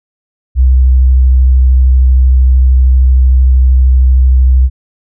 sine tone with vibrato, 64.1 Hz, C2, 35 cents flat, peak -3 dBFS, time 0.55-4.7 s, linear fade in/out 50 ms, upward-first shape sine, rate 13 Hz, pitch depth 19 cents each way, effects none

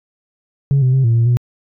sine tone with pitch steps, 138.9 / 128.4 / 133 / 115.4 / 116.2 / 121.6 Hz, C#3 / C3 / C3 / A#2 / A#2 / B2, +4 / -32 / +29 / -17 / -5 / -26 cents, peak -8 dBFS, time 0.71-1.37 s, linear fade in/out 0 ms, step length 110 ms, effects tanh soft clip ceiling -8 dBFS

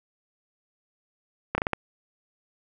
slowing click train, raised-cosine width 0.5 ms, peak -9 dBFS, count 5, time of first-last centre 1.55-1.733 s, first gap 30 ms, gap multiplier 1.29, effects none

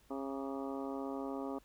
harmonic tone with a mistuned harmonic, 136.2 Hz, C#3, 30 cents flat, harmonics 2 / 3 / 4 / 5 / 6 / 7 / 8 / 9, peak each -40 / -44 / -46 / -48 / -50 / -51 / -52 / -53 dBFS, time 0.1-1.59 s, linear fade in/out 10 ms, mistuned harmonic 8, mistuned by +66 cents, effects added 50 Hz sine -68 dBFS peak until 1.64 s + pink hiss -68 dBFS RMS until 1.64 s

